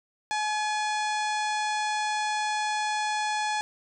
harmonic tone with a mistuned harmonic, 850 Hz, G#5, 40 cents sharp, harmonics 1 / 2 / 3 / 4 / 5 / 6 / 7 / 8 / 9 / 10, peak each -27 / -33 / -37 / -39 / -41 / -43 / -44 / -45 / -46 / -47 dBFS, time 0.31-3.61 s, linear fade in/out 0 ms, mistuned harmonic 3, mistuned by -65 cents, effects none

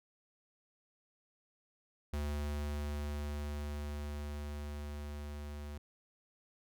square tone with level ramp, 73.42 Hz, D2, in tune, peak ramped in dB -35 to -43 dBFS, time 2.13-5.78 s, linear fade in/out 5 ms, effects none

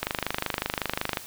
click train, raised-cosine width 0.3 ms, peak -9 dBFS, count 30, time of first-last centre 0.03-1.172 s, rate 25.4 Hz, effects white hiss -43 dBFS RMS until 1.26 s

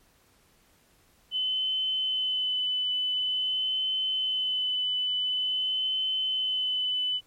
sine tone with vibrato, 3024 Hz, F#7, 37 cents sharp, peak -25 dBFS, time 1.31-7.21 s, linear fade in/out 50 ms, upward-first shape sine, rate 0.47 Hz, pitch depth 15 cents each way, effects pink hiss -63 dBFS RMS until 7.26 s + MP3 64 kbps

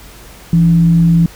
sine tone with frequency modulation, 167.8 Hz, E3, 31 cents sharp, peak -6 dBFS, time 0.53-1.26 s, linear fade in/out 2 ms, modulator 124 Hz, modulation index 0.24, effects added 50 Hz sine -40 dBFS peak until 1.35 s + pink hiss -38 dBFS RMS until 1.35 s

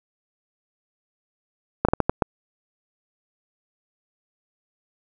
slowing click train, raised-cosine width 1 ms, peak -3 dBFS, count 6, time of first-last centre 1.85-2.222 s, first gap 36 ms, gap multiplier 1.37, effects none

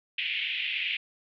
pink band-pass noise, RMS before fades -31 dBFS, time 0.18-0.97 s, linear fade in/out 5 ms, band 2200 to 3200 Hz, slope 48 dB/octave, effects none

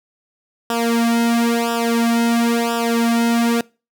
sawtooth tone with flanger, 233.1 Hz, A#3, in tune, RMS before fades -17 dBFS, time 0.7-3.61 s, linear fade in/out 2 ms, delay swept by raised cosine 0.46 to 2.56 ms, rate 0.98 Hz, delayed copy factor -1, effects noise-tail reverb RT60 0.3 s tail -24 dB re dry

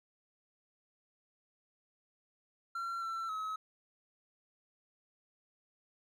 triangle tone with pitch steps, 1365 / 1343 / 1282 Hz, F6 / E6 / E6, -40 / +32 / -49 cents, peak -34 dBFS, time 2.75-3.56 s, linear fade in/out 5 ms, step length 270 ms, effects none

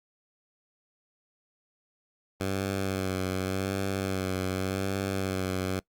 10% pulse tone with vibrato, 95.3 Hz, G2, 48 cents flat, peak -20 dBFS, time 2.4-5.8 s, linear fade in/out 10 ms, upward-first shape sine, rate 0.87 Hz, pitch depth 36 cents each way, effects noise-tail reverb RT60 0.1 s tail -23 dB re dry + Opus 48 kbps

